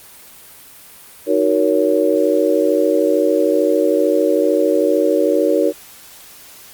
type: chord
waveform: sine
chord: D# minor seventh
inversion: none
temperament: just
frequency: 311.1 / 373.4 / 466.7 / 560 Hz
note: D#4 / F#4 / A#4 / C#5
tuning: 0 / +16 / +2 / +18 cents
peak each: -18 / -19 / -17 / -17 dBFS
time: 1.26-5.73 s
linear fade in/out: 50 ms
effects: white hiss -41 dBFS RMS until 6.73 s + Opus 32 kbps